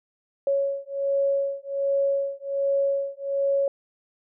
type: beating tone pair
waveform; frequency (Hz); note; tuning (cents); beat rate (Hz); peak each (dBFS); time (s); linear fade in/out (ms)
sine; 554 / 555.3; C#5 / C#5; -1 / +3; 1.3; -25; 0.47-3.68; 2
effects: none